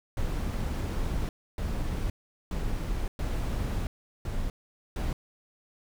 brown noise bursts at uneven times, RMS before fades -30 dBFS, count 6, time 0.17-1.29 / 1.58-2.1 / 2.51-3.08 / 3.19-3.87 / 4.25-4.5 / 4.96-5.13 s, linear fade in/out 2 ms, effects none

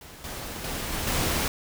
pink noise with level steps, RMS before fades -45 / -36 / -32 / -30 / -26 dBFS, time 0.01-1.48 s, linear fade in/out 2 ms, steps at 0.24 / 0.64 / 0.92 / 1.07 s, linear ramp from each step 2 ms, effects none

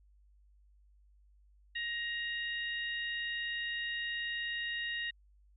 harmonic tone, 939 Hz, A#5, 12 cents sharp, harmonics 2 / 3 / 4, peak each -36 / -41 / -44 dBFS, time 1.75-5.11 s, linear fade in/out 10 ms, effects added 50 Hz sine -61 dBFS peak until 5.56 s

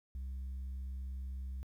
sine tone, 65.41 Hz, C2, in tune, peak -36 dBFS, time 0.15-1.63 s, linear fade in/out 0 ms, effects tanh soft clip ceiling -38 dBFS + 12-bit

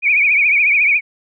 sine tone with vibrato, 2349 Hz, D7, in tune, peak -10 dBFS, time 0.02-1.01 s, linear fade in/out 50 ms, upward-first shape triangle, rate 14 Hz, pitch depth 130 cents each way, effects none

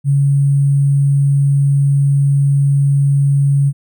sine tone with sample-and-hold, 140 Hz, C#3, 18 cents sharp, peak -9 dBFS, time 0.04-3.73 s, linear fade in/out 50 ms, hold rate 8820 Hz, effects none

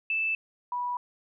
sine tone pair in turn, 2637 / 978.7 Hz, E7 / B5, 0 / -16 cents, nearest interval octave + perfect fourth, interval 1716 cents, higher first, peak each -25 / -28 dBFS, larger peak first, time 0.1-0.35 / 0.72-0.97 s, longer neither, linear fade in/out 2 ms, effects none

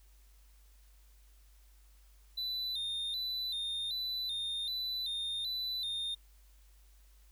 triangle tone with vibrato, 3816 Hz, A#7, 40 cents sharp, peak -33 dBFS, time 2.37-6.15 s, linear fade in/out 10 ms, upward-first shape square, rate 1.3 Hz, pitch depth 76 cents each way, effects added 50 Hz sine -58 dBFS peak until 7.31 s + white hiss -69 dBFS RMS until 7.31 s

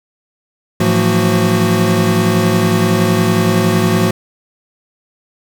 square tone cluster, 107.1 / 168.3 / 179.1 / 225.5 / 367.3 Hz, A2 / E3 / F3 / A3 / F#4, -46 / +36 / +44 / +43 / -13 cents, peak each -18 dBFS, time 0.8-4.11 s, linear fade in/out 5 ms, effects none

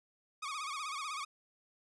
sawtooth tone with vibrato, 1174.7 Hz, D6, in tune, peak -34 dBFS, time 0.42-1.25 s, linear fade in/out 10 ms, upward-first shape sine, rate 16 Hz, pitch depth 130 cents each way, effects resampled to 22050 Hz

